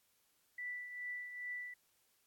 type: tone with tremolo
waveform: sine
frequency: 1972 Hz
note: B6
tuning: 3 cents flat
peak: -39 dBFS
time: 0.58-1.74 s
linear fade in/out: 5 ms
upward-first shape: triangle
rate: 2.4 Hz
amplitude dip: 60%
effects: white hiss -75 dBFS RMS until 2.26 s + AAC 64 kbps